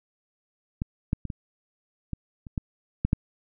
clicks, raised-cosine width 5 ms, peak -15 / -11 / -20 / -20 / -18 / -28 / -15 / -10 / -8 dBFS, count 9, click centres 0.819 / 1.131 / 1.253 / 1.302 / 2.133 / 2.468 / 2.578 / 3.05 / 3.131 s, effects none

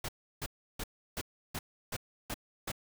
pink noise bursts, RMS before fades -37 dBFS, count 8, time 0.04-2.718 s, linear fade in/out 5 ms, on 46 ms, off 330 ms, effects none

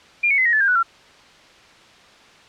sine tone with pitch steps, 2401 / 2214 / 2042 / 1883.8 / 1737.4 / 1602.5 / 1478 / 1363.2 Hz, D7 / C#7 / C7 / A#6 / A6 / G6 / F#6 / F6, +38 / -3 / -43 / +18 / -22 / +38 / -2 / -42 cents, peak -14 dBFS, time 0.23-0.83 s, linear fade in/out 10 ms, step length 75 ms, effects white hiss -48 dBFS RMS until 2.48 s + low-pass 4000 Hz 12 dB/octave

